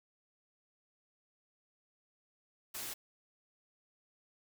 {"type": "noise", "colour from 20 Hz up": "white", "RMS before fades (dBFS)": -42, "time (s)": [2.74, 2.94], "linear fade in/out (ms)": 10, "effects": []}